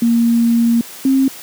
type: tone pair in turn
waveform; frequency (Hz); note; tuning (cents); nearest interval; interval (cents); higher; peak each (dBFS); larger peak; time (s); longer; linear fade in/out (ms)
sine; 233.1 / 267.5; A#3 / C4; 0 / +38; major second; 238; second; -9; neither; 0.02-0.81 / 1.05-1.28; first; 2
effects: white hiss -34 dBFS RMS until 1.42 s + high-pass 150 Hz 12 dB/octave